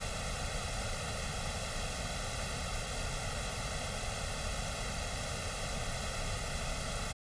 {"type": "noise with comb filter", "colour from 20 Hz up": "pink", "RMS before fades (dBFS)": -37, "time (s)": [0, 7.13], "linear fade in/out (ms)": 20, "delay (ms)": 1.5, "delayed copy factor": 1, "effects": ["resampled to 22050 Hz"]}